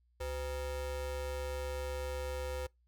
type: ring-modulated tone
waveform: square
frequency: 220 Hz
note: A3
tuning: in tune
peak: -34 dBFS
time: 0.2-2.67 s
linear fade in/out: 10 ms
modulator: 288 Hz
effects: noise-tail reverb RT60 0.2 s tail -26 dB re dry + added 60 Hz sine -68 dBFS peak until 2.87 s